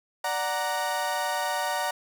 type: chord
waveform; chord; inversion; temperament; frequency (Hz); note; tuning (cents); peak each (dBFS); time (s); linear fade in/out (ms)
30% pulse; D augmented; none; equal; 587.3 / 740 / 932.3; D5 / F#5 / A#5; 0 / 0 / 0; -30 / -28 / -27; 0.24-1.91; 5
effects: none